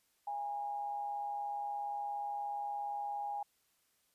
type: tone with amplitude modulation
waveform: sine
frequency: 818 Hz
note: G#5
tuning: 26 cents flat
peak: -34 dBFS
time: 0.27-3.43 s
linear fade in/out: 5 ms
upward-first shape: sine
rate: 137 Hz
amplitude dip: 45%
effects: white hiss -75 dBFS RMS until 4.14 s + resampled to 32000 Hz